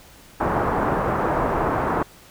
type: low-pass noise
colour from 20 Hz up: white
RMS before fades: -22 dBFS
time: 0.4-2.03 s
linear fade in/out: 5 ms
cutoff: 1200 Hz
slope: 24 dB/octave
effects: pink hiss -48 dBFS RMS until 2.3 s